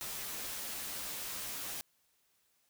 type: noise with comb filter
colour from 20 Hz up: white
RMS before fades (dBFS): -41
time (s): 0.01-1.81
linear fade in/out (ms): 0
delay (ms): 12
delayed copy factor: -0.7
effects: white hiss -74 dBFS RMS until 2.69 s